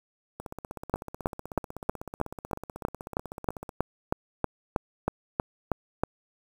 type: two click trains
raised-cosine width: 1 ms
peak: -23 / -10 dBFS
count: 54 / 17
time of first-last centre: 0.4-3.692 / 0.94-6.036 s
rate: 16.1 / 3.14 Hz
effects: 7-bit